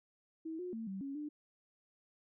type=tone with pitch steps; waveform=sine; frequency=321.9 / 360.4 / 225.2 / 192.9 / 276.1 / 297.8 Hz; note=E4 / F#4 / A3 / G3 / C#4 / D4; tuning=-41 / -45 / +40 / -28 / -7 / +24 cents; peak=-39 dBFS; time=0.45-1.29 s; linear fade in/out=10 ms; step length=140 ms; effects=none